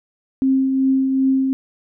sine tone with tremolo, 265.9 Hz, C4, 28 cents sharp, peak -12 dBFS, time 0.42-1.53 s, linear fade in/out 0 ms, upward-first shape triangle, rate 2.6 Hz, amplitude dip 40%, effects none

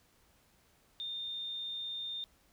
sine tone, 3628 Hz, A#7, 48 cents flat, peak -37 dBFS, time 1-2.24 s, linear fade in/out 0 ms, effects pink hiss -68 dBFS RMS until 2.52 s

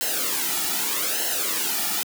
white noise with flanger, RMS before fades -25 dBFS, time 0.01-2.03 s, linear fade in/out 0 ms, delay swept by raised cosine 0.84 to 1.94 ms, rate 0.81 Hz, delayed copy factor -0.75, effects high-pass 200 Hz 12 dB/octave

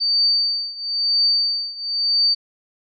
sine tone with tremolo, 4600 Hz, D8, 37 cents flat, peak -13 dBFS, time 0-2.35 s, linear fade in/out 20 ms, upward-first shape triangle, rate 1 Hz, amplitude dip 90%, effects none

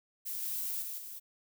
violet noise with level steps, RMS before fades -38 / -36 / -40 / -45 dBFS, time 0.25-1.2 s, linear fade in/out 20 ms, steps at 0.42 / 0.82 / 0.98 s, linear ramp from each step 5 ms, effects none

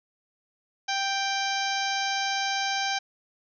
harmonic tone with a mistuned harmonic, 785 Hz, G5, 2 cents sharp, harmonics 1 / 2 / 3 / 4 / 5 / 6 / 7 / 8, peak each -29 / -32 / -34 / -35 / -36 / -37 / -37 / -38 dBFS, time 0.88-2.99 s, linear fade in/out 10 ms, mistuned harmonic 6, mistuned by +28 cents, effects none

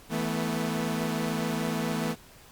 sawtooth chord, E suspended fourth, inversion none, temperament equal with one note detuned, 163.01 / 220 / 246.9 Hz, E3 / A3 / B3, -19 / 0 / 0 cents, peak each -28 / -27 / -29 dBFS, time 0.09-2.16 s, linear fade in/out 50 ms, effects pink hiss -53 dBFS RMS until 2.51 s + Opus 48 kbps

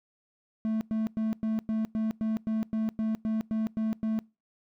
triangle tone bursts, 220 Hz, A3, in tune, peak -24 dBFS, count 14, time 0.65-4.19 s, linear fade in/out 0 ms, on 160 ms, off 100 ms, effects noise-tail reverb RT60 0.3 s tail -25 dB re dry

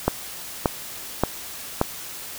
click train, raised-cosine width 1 ms, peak -3 dBFS, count 4, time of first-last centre 0.08-1.814 s, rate 1.73 Hz, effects white hiss -36 dBFS RMS until 2.38 s

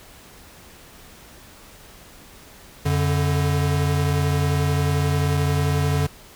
square tone pair together, 89.2 / 144.9 Hz, F2 / D3, +37 / -23 cents, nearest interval minor sixth, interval 840 cents, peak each -23 / -21 dBFS, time 2.85-6.07 s, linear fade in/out 10 ms, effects pink hiss -46 dBFS RMS until 6.35 s

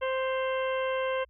harmonic tone with a mistuned harmonic, 523.3 Hz, C5, in tune, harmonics 1 / 2 / 3 / 4 / 5 / 6, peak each -28 / -34 / -38 / -40 / -42 / -44 dBFS, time 0.01-1.25 s, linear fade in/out 20 ms, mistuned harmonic 5, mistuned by +58 cents, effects added 60 Hz sine -59 dBFS peak until 1.29 s

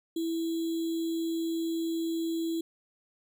sine tone with sample-and-hold, 329.6 Hz, E4, in tune, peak -28 dBFS, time 0.16-2.61 s, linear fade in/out 5 ms, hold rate 3675 Hz, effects none

